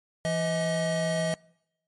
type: tone pair together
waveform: square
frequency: 168.2 / 635 Hz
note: E3 / D#5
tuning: +35 / +35 cents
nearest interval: octave + major seventh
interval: 2300 cents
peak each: -30 / -28 dBFS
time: 0.25-1.34 s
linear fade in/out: 0 ms
effects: noise-tail reverb RT60 0.8 s tail -25 dB re dry + MP3 48 kbps